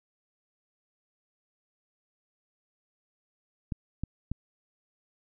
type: clicks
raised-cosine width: 5 ms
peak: -19 dBFS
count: 3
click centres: 3.722 / 4.036 / 4.316 s
effects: none